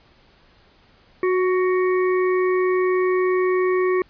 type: harmonic tone with a mistuned harmonic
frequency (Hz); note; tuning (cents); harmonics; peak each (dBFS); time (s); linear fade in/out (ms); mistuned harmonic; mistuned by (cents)
371.8; F#4; +8; 1 / 3 / 5 / 6; -17 / -27 / -31 / -33; 1.23-4.02; 2; 1; -20
effects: pink hiss -55 dBFS RMS until 4.09 s + resampled to 11025 Hz